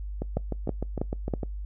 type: two click trains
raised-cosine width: 2 ms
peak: -17 / -13 dBFS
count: 9 / 4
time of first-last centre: 0.22-1.432 / 0.37-1.338 s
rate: 6.6 / 3.1 Hz
effects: noise-tail reverb RT60 0.2 s tail -26 dB re dry + added 50 Hz sine -32 dBFS peak until 1.65 s